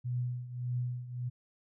sine tone with tremolo, 123.47 Hz, B2, in tune, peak -29 dBFS, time 0.04-1.3 s, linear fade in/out 20 ms, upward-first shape triangle, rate 1.7 Hz, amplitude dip 80%, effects none

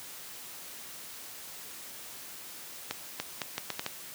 accelerating click train, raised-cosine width 0.2 ms, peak -14 dBFS, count 7, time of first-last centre 2.91-3.864 s, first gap 290 ms, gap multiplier 0.75, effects white hiss -45 dBFS RMS until 4.14 s + high-pass 100 Hz 12 dB/octave

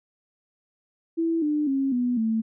sine tone with pitch steps, 330 / 299.1 / 271.2 / 245.8 / 222.8 Hz, E4 / D4 / C#4 / B3 / A3, +2 / +32 / -38 / -8 / +22 cents, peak -21 dBFS, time 1.17-2.42 s, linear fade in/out 20 ms, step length 250 ms, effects none

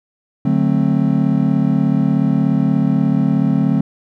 triangle chord, D dominant seventh, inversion none, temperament just, 146.83 / 183.54 / 220.2 / 264.3 Hz, D3 / F#3 / A3 / C4, 0 / -14 / +2 / +18 cents, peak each -16 dBFS, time 0.45-3.81 s, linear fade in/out 5 ms, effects none

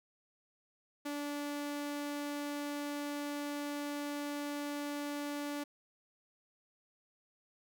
sawtooth tone, 290 Hz, D4, 22 cents flat, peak -33 dBFS, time 1.05-5.64 s, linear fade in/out 10 ms, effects none

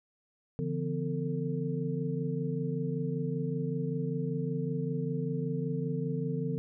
sine tone cluster, 142.9 / 168.1 / 252.2 / 448.9 Hz, D3 / E3 / B3 / A4, -47 / +34 / +36 / +35 cents, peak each -34 / -34 / -37 / -37 dBFS, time 0.59-6.58 s, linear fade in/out 0 ms, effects none

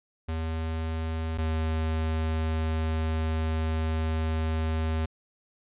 square tone pair in turn, 80.5 / 79.71 Hz, E2 / D#2, -41 / +42 cents, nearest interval unison, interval 17 cents, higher first, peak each -29 / -26 dBFS, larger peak second, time 0.28-1.38 / 1.38-5.06 s, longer second, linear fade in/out 10 ms, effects resampled to 8000 Hz

